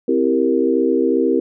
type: chord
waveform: sine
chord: C dominant seventh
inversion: none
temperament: equal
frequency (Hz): 261.6 / 329.6 / 392 / 466.2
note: C4 / E4 / G4 / Bb4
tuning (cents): 0 / 0 / 0 / 0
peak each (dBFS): -19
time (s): 0.08-1.4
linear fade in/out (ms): 5
effects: none